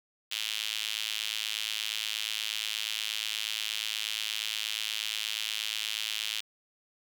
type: tone with high-pass filter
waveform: sawtooth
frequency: 108.4 Hz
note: A2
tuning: 25 cents flat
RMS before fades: -34 dBFS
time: 0.31-6.41 s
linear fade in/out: 10 ms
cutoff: 3100 Hz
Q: 3.1
effects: none